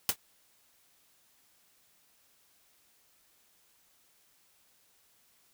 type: noise with exponential decay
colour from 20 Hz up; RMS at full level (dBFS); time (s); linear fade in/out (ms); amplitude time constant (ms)
white; -22; 0.09-0.16; 1; 15
effects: white hiss -67 dBFS RMS until 5.53 s